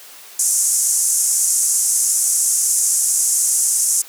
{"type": "band-pass noise", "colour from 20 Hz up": "pink", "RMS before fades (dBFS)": -17, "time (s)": [0.39, 4.02], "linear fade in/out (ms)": 5, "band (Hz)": [6300, 11000], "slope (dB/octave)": 48, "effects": ["white hiss -40 dBFS RMS until 4.08 s", "high-pass 400 Hz 12 dB/octave"]}